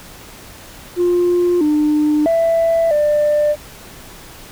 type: tone with pitch steps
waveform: sine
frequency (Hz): 352.8 / 300.9 / 663 / 595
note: F4 / D4 / E5 / D5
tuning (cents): +18 / +42 / +10 / +22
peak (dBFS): -10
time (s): 0.96-3.56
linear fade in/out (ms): 50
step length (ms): 650
effects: tanh soft clip ceiling -9 dBFS + pink hiss -38 dBFS RMS until 4.51 s